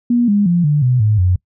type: tone with pitch steps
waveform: sine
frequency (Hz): 240 / 204.2 / 173.67 / 147.74 / 125.68 / 106.91 / 90.94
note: B3 / G#3 / F3 / D3 / B2 / A2 / F#2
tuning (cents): -49 / -29 / -9 / +11 / +31 / -49 / -29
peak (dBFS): -10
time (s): 0.1-1.36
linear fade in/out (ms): 5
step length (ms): 180
effects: noise-tail reverb RT60 0.1 s tail -23 dB re dry